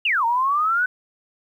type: exponential two-way sweep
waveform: sine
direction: down then up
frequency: 2960 to 905 to 1518 Hz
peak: -17 dBFS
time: 0.05-0.86 s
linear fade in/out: 5 ms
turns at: 0.25 s
effects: 9-bit